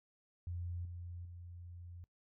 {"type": "tone with level steps", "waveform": "sine", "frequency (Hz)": 87.31, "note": "F2", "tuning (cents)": 0, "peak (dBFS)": [-39, -44, -48], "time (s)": [0.47, 2.04], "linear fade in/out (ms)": 0, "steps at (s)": [0.85, 1.25], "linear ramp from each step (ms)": 2, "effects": ["noise-tail reverb RT60 0.1 s tail -21 dB re dry"]}